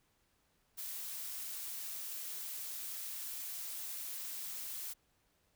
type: noise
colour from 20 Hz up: blue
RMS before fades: -43 dBFS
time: 0.77-4.94 s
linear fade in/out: 20 ms
effects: pink hiss -75 dBFS RMS until 5.55 s